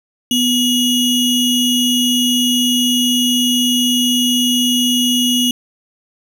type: ring-modulated tone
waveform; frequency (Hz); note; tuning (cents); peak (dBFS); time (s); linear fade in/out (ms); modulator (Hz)
square; 1568; G6; 0; -10; 0.31-5.51; 2; 1320
effects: none